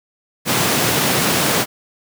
pink high-pass noise, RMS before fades -17 dBFS, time 0.45-1.66 s, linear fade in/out 50 ms, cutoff 120 Hz, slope 24 dB/octave, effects none

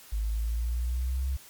sine exponential sweep, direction up, 51.91 to 67.5 Hz, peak -26 dBFS, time 0.12-1.37 s, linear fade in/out 10 ms, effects white hiss -51 dBFS RMS until 1.49 s + MP3 96 kbps

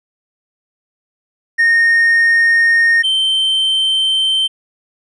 triangle tone pair in turn, 1845 / 3110 Hz, A#6 / G7, -18 / -14 cents, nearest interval major sixth, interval 904 cents, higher second, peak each -6 / -10 dBFS, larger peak first, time 1.58-3.03 / 3.03-4.48 s, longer neither, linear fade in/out 20 ms, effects tanh soft clip ceiling -2 dBFS + resampled to 24000 Hz

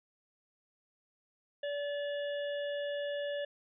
harmonic tone, 576 Hz, D5, 34 cents flat, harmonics 1 / 3 / 5 / 6, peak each -34 / -44 / -48 / -50 dBFS, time 1.63-3.45 s, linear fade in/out 5 ms, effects none

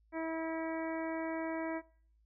harmonic tone, 323.9 Hz, E4, 30 cents flat, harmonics 1 / 2 / 3 / 4 / 5 / 6 / 7, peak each -37 / -40 / -44 / -51 / -49 / -49 / -50 dBFS, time 0.12-1.82 s, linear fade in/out 50 ms, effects noise-tail reverb RT60 0.6 s tail -24 dB re dry + added 54 Hz sine -66 dBFS peak until 2.25 s

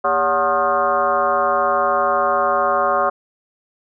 sine tone with frequency modulation, 903 Hz, A5, 45 cents sharp, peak -14 dBFS, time 0.04-3.1 s, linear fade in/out 10 ms, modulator 167 Hz, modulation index 2.6, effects none

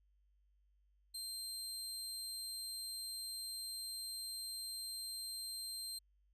25% pulse tone, 4160 Hz, C8, 11 cents flat, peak -38 dBFS, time 1.14-5.99 s, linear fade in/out 10 ms, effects added 50 Hz sine -70 dBFS peak until 6.33 s

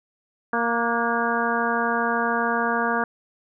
harmonic tone with a mistuned harmonic, 233.1 Hz, A#3, in tune, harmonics 1 / 2 / 3 / 4 / 5 / 6 / 7, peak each -28 / -28 / -28 / -28 / -28 / -28 / -28 dBFS, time 0.53-3.04 s, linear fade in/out 2 ms, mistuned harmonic 6, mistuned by +47 cents, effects none

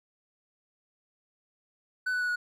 triangle tone with pitch steps, 1500 / 1486.2 / 1472.5 / 1459 Hz, F#6 / F#6 / F#6 / F#6, +23 / +7 / -9 / -25 cents, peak -25 dBFS, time 2.06-2.36 s, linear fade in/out 10 ms, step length 75 ms, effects none

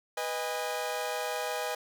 sawtooth chord, G# minor, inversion first, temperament equal with one note detuned, 493.9 / 622.3 / 814.5 Hz, B4 / D#5 / G#5, 0 / 0 / -34 cents, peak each -32 dBFS, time 0.17-1.75 s, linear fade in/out 5 ms, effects none

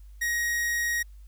45% pulse tone, 1886 Hz, A#6, 20 cents sharp, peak -25 dBFS, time 0.21-1.03 s, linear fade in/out 10 ms, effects added 50 Hz sine -44 dBFS peak until 1.27 s + white hiss -68 dBFS RMS until 1.27 s

